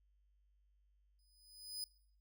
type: tone with exponential growth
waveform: sawtooth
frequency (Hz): 5000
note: D#8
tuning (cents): +8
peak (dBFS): -36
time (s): 1.19-1.84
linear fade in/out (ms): 1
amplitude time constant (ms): 140
effects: noise-tail reverb RT60 0.6 s tail -20 dB re dry + added 50 Hz sine -70 dBFS peak until 2.2 s